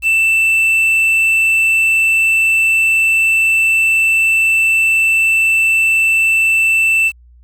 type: tone with quantisation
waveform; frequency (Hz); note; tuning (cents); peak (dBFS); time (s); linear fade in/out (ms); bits
triangle; 2661; E7; +16; -8; 0.02-7.12; 50; 6
effects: added 60 Hz sine -41 dBFS peak until 7.43 s